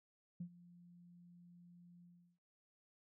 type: tone with ADSR envelope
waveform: sine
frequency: 174.7 Hz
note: F3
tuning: 1 cent sharp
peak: -40 dBFS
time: 0.4-2.39 s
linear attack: 7 ms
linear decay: 77 ms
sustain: -19 dB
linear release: 360 ms
effects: tanh soft clip ceiling -36 dBFS